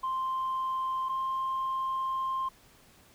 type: tone pair in turn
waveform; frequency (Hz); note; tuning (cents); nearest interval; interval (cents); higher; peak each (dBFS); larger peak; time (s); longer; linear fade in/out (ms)
sine; 1046.5 / 1055; C6 / C6; 0 / +14; unison; 14; second; -27; neither; 0.03-1.09 / 1.09-2.49; second; 10
effects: tanh soft clip ceiling -26 dBFS + pink hiss -59 dBFS RMS until 3.14 s